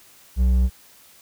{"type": "tone with hard clipping", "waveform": "sine", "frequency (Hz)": 62.6, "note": "B1", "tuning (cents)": 24, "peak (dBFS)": -16, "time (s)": [0.36, 0.7], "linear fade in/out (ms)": 50, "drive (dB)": 5, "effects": ["white hiss -51 dBFS RMS until 1.21 s"]}